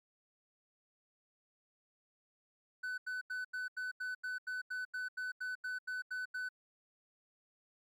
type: tone bursts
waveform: triangle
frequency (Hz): 1503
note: F#6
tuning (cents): +27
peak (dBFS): -35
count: 16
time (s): 2.83-6.49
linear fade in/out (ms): 10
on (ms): 150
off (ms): 84
effects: MP3 96 kbps